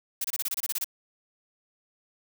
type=noise bursts; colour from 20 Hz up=blue; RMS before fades=-29 dBFS; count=11; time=0.21-0.844 s; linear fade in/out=5 ms; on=34 ms; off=26 ms; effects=none

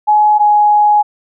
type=tone pair in turn; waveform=sine; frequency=844 / 835.8 Hz; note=G#5 / G#5; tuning=+28 / +11 cents; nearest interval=unison; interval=17 cents; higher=first; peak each=-6 dBFS; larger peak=neither; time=0.07-0.39 / 0.39-1.03 s; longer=second; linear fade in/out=20 ms; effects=none

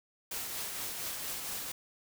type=noise with tremolo; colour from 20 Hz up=white; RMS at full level=-37 dBFS; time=0.31-1.72 s; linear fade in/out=5 ms; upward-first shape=triangle; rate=4.3 Hz; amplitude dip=35%; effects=none

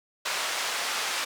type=band-pass noise; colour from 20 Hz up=pink; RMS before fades=-30 dBFS; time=0.25-1.25 s; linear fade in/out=10 ms; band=930 to 7400 Hz; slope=12 dB/octave; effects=none

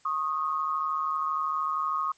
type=tone pair together; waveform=sine; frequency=1091.6 / 1244.5 Hz; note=C#6 / D#6; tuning=-27 / 0 cents; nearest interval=major second; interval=227 cents; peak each=-29 / -28 dBFS; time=0.05-2.12 s; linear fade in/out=5 ms; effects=white hiss -62 dBFS RMS until 2.17 s + MP3 32 kbps

